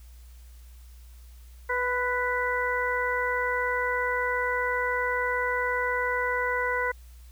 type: harmonic tone with a mistuned harmonic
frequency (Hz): 493.9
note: B4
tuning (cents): 0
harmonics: 1 / 2 / 3 / 4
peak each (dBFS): -30 / -30 / -30 / -30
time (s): 1.69-6.92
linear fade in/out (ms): 10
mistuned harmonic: 2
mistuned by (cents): +19
effects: added 60 Hz sine -45 dBFS peak until 7.31 s + white hiss -60 dBFS RMS until 7.31 s